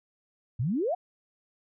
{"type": "exponential sweep", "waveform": "sine", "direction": "up", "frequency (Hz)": [104.8, 764], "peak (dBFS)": -25, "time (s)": [0.59, 0.95], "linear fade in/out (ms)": 10, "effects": []}